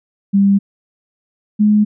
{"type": "tone pair in turn", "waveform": "sine", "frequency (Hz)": [198.4, 210.2], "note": ["G3", "G#3"], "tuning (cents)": [21, 21], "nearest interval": "minor second", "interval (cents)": 100, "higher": "second", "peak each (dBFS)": -8, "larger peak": "neither", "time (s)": [[0.33, 0.59], [1.59, 1.85]], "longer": "neither", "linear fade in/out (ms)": 20, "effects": []}